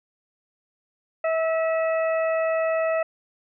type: harmonic tone with a mistuned harmonic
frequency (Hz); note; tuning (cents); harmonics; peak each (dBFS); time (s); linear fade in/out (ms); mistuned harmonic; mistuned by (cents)
647; E5; -32; 1 / 2 / 3 / 4; -21 / -31 / -33 / -36; 1.24-3.03; 5; 2; +15
effects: none